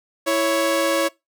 sawtooth tone pair together, 330 / 555 Hz, E4 / C#5, +2 / +2 cents, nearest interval major sixth, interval 900 cents, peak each -19 / -15 dBFS, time 0.26-1.09 s, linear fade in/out 20 ms, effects noise-tail reverb RT60 0.2 s tail -22 dB re dry

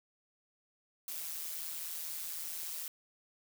blue noise with amplitude modulation, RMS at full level -38 dBFS, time 1.08-2.88 s, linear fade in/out 2 ms, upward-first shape sine, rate 162 Hz, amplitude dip 65%, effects none

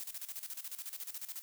blue noise with tremolo, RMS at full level -42 dBFS, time 0-1.42 s, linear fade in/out 0 ms, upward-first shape square, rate 14 Hz, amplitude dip 75%, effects none

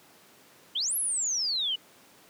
sine exponential two-way sweep, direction up then down, 2903 to 11570 to 2903 Hz, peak -26 dBFS, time 0.75-1.76 s, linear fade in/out 10 ms, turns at 0.96 s, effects pink hiss -56 dBFS RMS until 2.29 s + high-pass 200 Hz 12 dB/octave

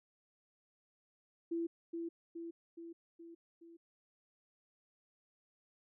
sine tone with echo, 335.2 Hz, E4, 29 cents sharp, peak -34 dBFS, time 1.51-1.67 s, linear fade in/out 10 ms, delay 420 ms, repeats 5, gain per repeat -4 dB, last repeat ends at 3.77 s, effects none

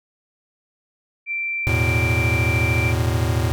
sine tone, 2349 Hz, D7, in tune, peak -22 dBFS, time 1.26-2.94 s, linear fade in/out 50 ms
square chord, E suspended fourth, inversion none, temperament equal, 82.41 / 110 / 123.47 Hz, E2 / A2 / B2, 0 / 0 / 0 cents, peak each -23 / -22 / -25 dBFS, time 1.67-3.52 s, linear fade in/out 0 ms
effects none

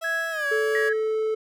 30% pulse tone with pitch glide, 657 to 572 Hz, E5 to D5, -6 to -46 cents, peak -28 dBFS, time 0.01-0.9 s, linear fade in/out 20 ms, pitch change -240 cents, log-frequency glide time 0.31-0.47 s
sine tone with tremolo, 1661.2 Hz, G#6, in tune, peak -23 dBFS, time 0.04-0.93 s, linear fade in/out 5 ms, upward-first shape sine, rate 2.7 Hz, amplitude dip 50%
triangle tone, 437.1 Hz, A4, 11 cents flat, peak -20 dBFS, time 0.51-1.35 s, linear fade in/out 10 ms
sine tone with exponential decay, 1903 Hz, A#6, 35 cents sharp, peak -23 dBFS, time 0.75-1.14 s, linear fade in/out 1 ms, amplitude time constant 83 ms
effects none

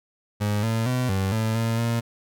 30% pulse tone with pitch steps, 103.9 / 112.9 / 126.2 / 96.1 / 110.9 / 114.1 / 116.5 Hz, G#2 / A2 / B2 / G2 / A2 / A#2 / A#2, +1 / +45 / +38 / -34 / +14 / -37 / -1 cents, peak -19 dBFS, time 0.4-2.01 s, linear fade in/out 20 ms, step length 230 ms, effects none

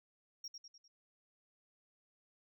sine tone with echo, 5588 Hz, F8, in tune, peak -40 dBFS, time 0.44-0.48 s, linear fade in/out 5 ms, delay 100 ms, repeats 4, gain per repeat -6 dB, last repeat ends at 0.88 s, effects tanh soft clip ceiling -42 dBFS

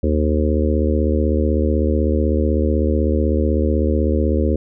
harmonic tone, 76 Hz, D#2, 40 cents flat, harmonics 1 / 3 / 4 / 5 / 6 / 7, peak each -17 / -22 / -23 / -24 / -25 / -25 dBFS, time 0.03-4.56 s, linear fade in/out 5 ms, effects none

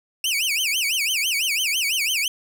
sawtooth tone with vibrato, 2637 Hz, E7, in tune, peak -17 dBFS, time 0.24-2.28 s, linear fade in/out 2 ms, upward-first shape sine, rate 6 Hz, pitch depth 300 cents each way, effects none

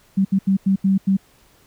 sine tone bursts at uneven times, 193.2 Hz, G3, 25 cents flat, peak -13 dBFS, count 6, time 0.17-0.25 / 0.32-0.39 / 0.47-0.57 / 0.66-0.76 / 0.84-0.98 / 1.07-1.17 s, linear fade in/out 10 ms, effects pink hiss -55 dBFS RMS until 1.66 s

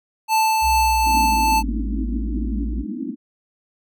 square tone with tremolo, 880 Hz, A5, in tune, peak -15 dBFS, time 0.28-1.63 s, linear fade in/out 50 ms, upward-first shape triangle, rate 2.5 Hz, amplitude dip 25%
sine linear two-way sweep, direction down then up, 64.2 to 51.91 to 57.5 Hz, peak -22 dBFS, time 0.61-2.85 s, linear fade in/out 50 ms, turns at 1.6 s
pink band-pass noise, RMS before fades -28 dBFS, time 1.03-3.16 s, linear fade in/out 50 ms, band 200 to 320 Hz, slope 96 dB/octave
effects none

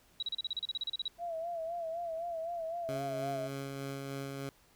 sine tone bursts, 3880 Hz, B7, 31 cents flat, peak -32 dBFS, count 15, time 0.2-1.08 s, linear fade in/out 2 ms, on 26 ms, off 35 ms
sine tone with vibrato, 670 Hz, E5, 28 cents sharp, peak -35 dBFS, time 1.18-3.5 s, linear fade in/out 50 ms, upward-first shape sine, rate 3.9 Hz, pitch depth 69 cents each way
15% pulse tone with tremolo, 137.7 Hz, C#3, 11 cents flat, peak -31 dBFS, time 2.89-4.49 s, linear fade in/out 0 ms, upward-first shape sine, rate 3.3 Hz, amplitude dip 25%
effects pink hiss -65 dBFS RMS until 4.75 s

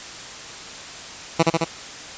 10% pulse tone with echo, 164.81 Hz, E3, in tune, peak -4 dBFS, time 1.39-1.43 s, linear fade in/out 10 ms, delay 72 ms, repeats 3, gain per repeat -2 dB, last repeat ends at 1.646 s, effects white hiss -36 dBFS RMS until 2.17 s + resampled to 16000 Hz

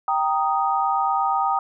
sine chord, Eb major, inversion first, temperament equal, 784 / 932.3 / 1244.5 Hz, G5 / Bb5 / Eb6, 0 / 0 / 0 cents, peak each -22 / -24 / -23 dBFS, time 0.08-1.59 s, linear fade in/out 2 ms, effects none

